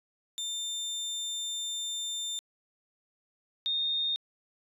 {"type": "tone pair in turn", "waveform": ["30% pulse", "sine"], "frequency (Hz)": [3600, 3674], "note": ["A7", "A#7"], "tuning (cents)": [39, -26], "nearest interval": "unison", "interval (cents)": 35, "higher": "second", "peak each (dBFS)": [-30, -27], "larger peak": "second", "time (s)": [[0.38, 2.39], [3.66, 4.16]], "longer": "first", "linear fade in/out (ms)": 0, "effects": ["resampled to 32000 Hz"]}